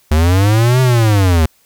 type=linear two-way sweep; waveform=square; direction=up then down; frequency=73.8 to 130.81 to 76.4 Hz; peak=-9 dBFS; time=0.11-1.46 s; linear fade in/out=5 ms; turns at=0.81 s; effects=white hiss -54 dBFS RMS until 1.65 s